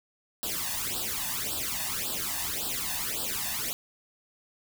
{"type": "noise with flanger", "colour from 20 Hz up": "white", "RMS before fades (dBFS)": -32, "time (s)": [0.43, 3.73], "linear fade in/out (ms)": 0, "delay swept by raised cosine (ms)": [0.23, 1.14], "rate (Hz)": 1.8, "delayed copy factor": 0.95, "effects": []}